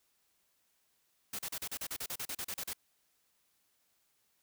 white noise bursts, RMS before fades -39 dBFS, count 15, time 1.33-2.733 s, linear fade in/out 5 ms, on 59 ms, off 37 ms, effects white hiss -75 dBFS RMS until 4.42 s

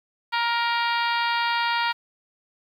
harmonic tone, 469.3 Hz, A#4, 12 cents sharp, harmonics 2 / 3 / 4 / 5 / 6 / 7 / 8 / 9 / 10, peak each -24 / -28 / -30 / -32 / -34 / -35 / -36 / -37 / -38 dBFS, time 0.32-1.93 s, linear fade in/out 20 ms, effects 9-bit

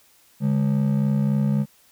triangle ring-modulated tone, 174.61 Hz, F3, in tune, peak -13 dBFS, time 0.4-1.66 s, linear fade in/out 50 ms, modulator 31.8 Hz, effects white hiss -57 dBFS RMS until 1.91 s

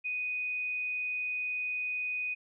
sine tone, 2489 Hz, D#7, in tune, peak -31 dBFS, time 0.04-2.35 s, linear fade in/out 20 ms, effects none

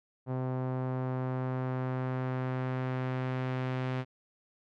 sawtooth tone with low-pass filter sweep, 128.8 Hz, C3, 27 cents flat, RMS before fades -33 dBFS, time 0.26-4.05 s, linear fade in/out 50 ms, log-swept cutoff 880 to 2700 Hz, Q 0.98, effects none

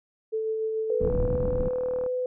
sine tone with tremolo, 440 Hz, A4, in tune, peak -24 dBFS, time 0.32-1.1 s, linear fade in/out 20 ms, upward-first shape triangle, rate 6.9 Hz, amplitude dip 30%
sine tone with pitch glide, 493.9 to 503.4 Hz, B4 to B4, 0 to +33 cents, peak -25 dBFS, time 0.9-2.26 s, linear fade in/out 2 ms, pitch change +33 cents, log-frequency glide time 1.15-1.72 s
pink low-pass noise, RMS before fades -28 dBFS, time 1-1.69 s, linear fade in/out 10 ms, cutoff 220 Hz, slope 12 dB/octave
click train, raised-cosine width 1 ms, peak -25 dBFS, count 41, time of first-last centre 1.05-2.063 s, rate 39.5 Hz
effects none

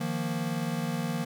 square chord, Eb suspended second, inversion none, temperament equal, 155.56 / 174.61 / 233.1 Hz, Eb3 / F3 / Bb3, 0 / 0 / 0 cents, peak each -34 dBFS, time 0-1.25 s, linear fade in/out 10 ms, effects none

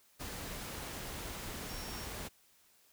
sine tone in noise, 5530 Hz, F8, 18 cents flat, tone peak -50 dBFS, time 1.68-2.06 s, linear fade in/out 20 ms, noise pink, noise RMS -43 dBFS, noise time 0.19-2.29 s, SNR -10 dB, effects white hiss -67 dBFS RMS until 2.92 s

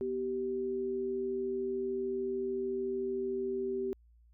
sine tone pair together, 246.9 / 386.8 Hz, B3 / G4, 0 / -23 cents, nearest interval minor sixth, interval 777 cents, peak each -40 / -32 dBFS, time 0.01-3.93 s, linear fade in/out 0 ms, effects added 58 Hz sine -59 dBFS peak until 4.33 s

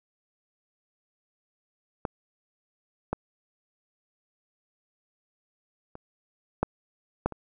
clicks, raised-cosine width 1 ms, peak -14 / -13 / -27 / -9 / -10 / -24 dBFS, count 6, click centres 2.052 / 3.13 / 5.954 / 6.63 / 7.26 / 7.323 s, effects none

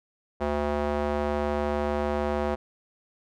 square tone with band-pass filter, 73.42 Hz, D2, in tune, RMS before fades -27 dBFS, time 0.4-2.56 s, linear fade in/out 20 ms, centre 640 Hz, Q 1.1, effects none

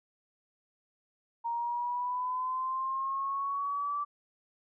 sine linear sweep, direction up, 930 to 1165 Hz, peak -30 dBFS, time 1.44-4.05 s, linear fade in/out 20 ms, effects none

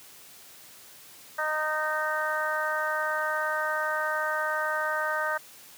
harmonic tone, 308.6 Hz, D#4, 14 cents flat, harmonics 2 / 3 / 4 / 5 / 6, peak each -32 / -34 / -32 / -30 / -35 dBFS, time 1.38-5.38 s, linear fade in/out 10 ms, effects white hiss -50 dBFS RMS until 5.77 s + high-pass 80 Hz 12 dB/octave

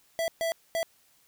square tone bursts at uneven times, 661 Hz, E5, 5 cents sharp, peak -27 dBFS, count 3, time 0.19-0.28 / 0.41-0.52 / 0.75-0.83 s, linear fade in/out 0 ms, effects white hiss -64 dBFS RMS until 1.27 s

